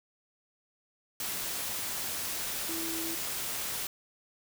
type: tone in noise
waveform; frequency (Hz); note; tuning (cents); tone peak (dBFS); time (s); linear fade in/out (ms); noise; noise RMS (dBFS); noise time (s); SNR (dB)
sine; 328.6; E4; -5; -37; 2.69-3.15; 2; white; -35; 1.2-3.87; -5
effects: none